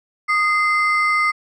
triangle ring-modulated tone, 1656 Hz, G#6, 5 cents flat, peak -10 dBFS, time 0.28-1.32 s, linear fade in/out 20 ms, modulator 419 Hz, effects resampled to 24000 Hz

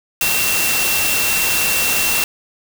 sine tone in noise, 2714 Hz, E7, 50 cents sharp, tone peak -20 dBFS, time 0.21-2.24 s, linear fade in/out 2 ms, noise white, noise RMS -18 dBFS, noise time 0.21-2.24 s, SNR -5 dB, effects none

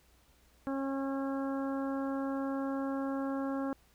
harmonic tone, 272.1 Hz, C#4, 32 cents flat, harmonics 1 / 2 / 3 / 4 / 5 / 6, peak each -33 / -39 / -44 / -45 / -47 / -51 dBFS, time 0.67-3.73 s, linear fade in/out 0 ms, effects added 60 Hz sine -66 dBFS peak until 3.94 s + pink hiss -67 dBFS RMS until 3.94 s

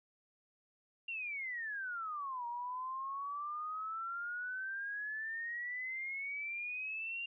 sine exponential two-way sweep, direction down then up, 2794 to 943 to 2794 Hz, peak -38 dBFS, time 1.08-7.26 s, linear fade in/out 5 ms, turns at 2.46 s, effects none

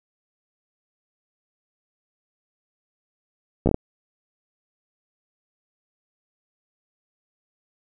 slowing click train, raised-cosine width 2 ms, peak -6 dBFS, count 5, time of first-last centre 3.66-3.744 s, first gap 13 ms, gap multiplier 1.33, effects none

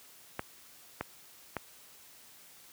clicks, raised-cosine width 0.5 ms, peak -18 dBFS, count 3, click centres 0.394 / 1.01 / 1.567 s, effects white hiss -56 dBFS RMS until 2.72 s + high-pass 60 Hz 12 dB/octave

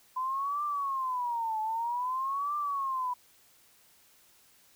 sine tone with vibrato, 1013 Hz, B5, 44 cents sharp, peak -29 dBFS, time 0.16-3.14 s, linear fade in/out 10 ms, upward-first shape triangle, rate 0.52 Hz, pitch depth 280 cents each way, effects white hiss -62 dBFS RMS until 4.75 s

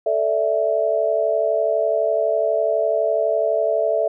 sine chord, A suspended fourth, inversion none, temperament equal, 440 / 587.3 / 659.3 Hz, A4 / D5 / E5, 0 / 0 / 0 cents, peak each -23 / -22 / -19 dBFS, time 0.06-4.08 s, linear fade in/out 5 ms, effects none

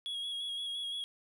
triangle tone with vibrato, 3322 Hz, G#7, in tune, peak -34 dBFS, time 0.06-1.04 s, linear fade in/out 0 ms, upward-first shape square, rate 5.8 Hz, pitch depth 21 cents each way, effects none

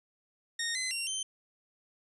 15% pulse tone with pitch steps, 1853 / 2041 / 2756 / 3103 Hz, A#6 / C7 / F7 / G7, -11 / -44 / -24 / -18 cents, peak -25 dBFS, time 0.59-1.23 s, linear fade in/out 5 ms, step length 160 ms, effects resampled to 24000 Hz

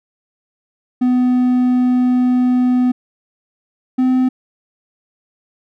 triangle tone pair in turn, 250 / 256.1 Hz, B3 / C4, +21 / -37 cents, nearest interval unison, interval 42 cents, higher second, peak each -9 dBFS, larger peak neither, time 1.01-2.92 / 3.98-4.29 s, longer first, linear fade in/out 10 ms, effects none

